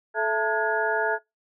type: tone cluster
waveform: sine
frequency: 434.8 / 664 / 891 / 1440 / 1665 Hz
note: A4 / E5 / A5 / F#6 / G#6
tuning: -21 / +12 / +22 / -47 / +4 cents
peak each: -28 dBFS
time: 0.14-1.19 s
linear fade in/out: 50 ms
effects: noise-tail reverb RT60 0.2 s tail -23 dB re dry